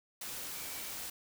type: tone in noise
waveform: sine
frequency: 2301 Hz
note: D7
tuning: 36 cents flat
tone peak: -53 dBFS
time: 0.55-0.91 s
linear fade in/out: 5 ms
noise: white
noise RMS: -42 dBFS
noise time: 0.21-1.1 s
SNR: -14 dB
effects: none